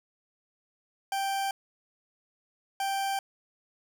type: tone pair in turn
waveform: 40% pulse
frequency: 784 / 784 Hz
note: G5 / G5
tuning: 0 / 0 cents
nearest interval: unison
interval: 0 cents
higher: neither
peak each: -27 dBFS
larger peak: neither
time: 1.12-1.51 / 2.8-3.19 s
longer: neither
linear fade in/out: 2 ms
effects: none